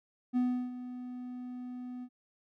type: tone with ADSR envelope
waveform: triangle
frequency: 248.9 Hz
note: B3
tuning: 14 cents sharp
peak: -23 dBFS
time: 0.33-2.09 s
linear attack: 36 ms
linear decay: 340 ms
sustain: -14 dB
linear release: 61 ms
effects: none